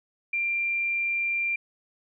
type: tone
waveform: sine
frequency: 2376 Hz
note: D7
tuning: 20 cents sharp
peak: -24 dBFS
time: 0.33-1.56 s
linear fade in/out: 5 ms
effects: none